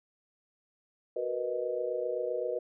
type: chord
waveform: sine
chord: B major seventh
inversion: second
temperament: equal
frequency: 370 / 466.2 / 493.9 / 622.3 Hz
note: F#4 / A#4 / B4 / D#5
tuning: 0 / 0 / 0 / 0 cents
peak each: -38 / -37 / -33 / -36 dBFS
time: 1.16-2.59 s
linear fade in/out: 5 ms
effects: none